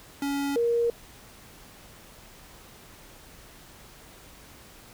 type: tone pair in turn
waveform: square / sine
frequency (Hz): 281 / 469.9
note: C#4 / A#4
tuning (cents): +24 / +14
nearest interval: major sixth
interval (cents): 890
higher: second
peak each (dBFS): -27 / -21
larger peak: second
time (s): 0.22-0.56 / 0.56-0.9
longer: neither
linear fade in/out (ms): 2
effects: pink hiss -50 dBFS RMS until 4.93 s